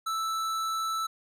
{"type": "tone with hard clipping", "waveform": "sine", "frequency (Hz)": 1318.5, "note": "E6", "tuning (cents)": 0, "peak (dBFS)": -30, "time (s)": [0.06, 1.07], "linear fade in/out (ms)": 10, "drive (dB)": 15, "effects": []}